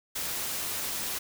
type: noise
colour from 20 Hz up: white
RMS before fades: -33 dBFS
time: 0.15-1.19 s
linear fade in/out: 10 ms
effects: none